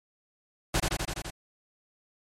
pink noise with echo, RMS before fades -25 dBFS, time 0.74-0.8 s, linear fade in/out 5 ms, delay 84 ms, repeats 6, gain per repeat -2 dB, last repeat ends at 1.304 s, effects low-pass 10000 Hz 12 dB/octave + MP3 64 kbps

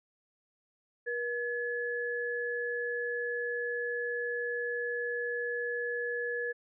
sine tone pair together, 479.4 / 1705.9 Hz, A#4 / G#6, +48 / +46 cents, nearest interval octave + minor seventh, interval 2198 cents, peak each -34 / -34 dBFS, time 1.06-6.53 s, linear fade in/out 20 ms, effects none

